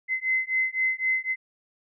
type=beating tone pair; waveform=sine; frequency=2051 / 2054.9 Hz; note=C7 / C7; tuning=-35 / -32 cents; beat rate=3.9 Hz; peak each=-26 / -26 dBFS; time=0.08-1.36 s; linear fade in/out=50 ms; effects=none